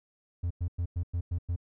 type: tone bursts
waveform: triangle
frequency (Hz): 86.7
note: F2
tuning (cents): -12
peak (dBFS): -25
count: 7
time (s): 0.43-1.562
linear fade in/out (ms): 10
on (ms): 76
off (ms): 100
effects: tanh soft clip ceiling -21 dBFS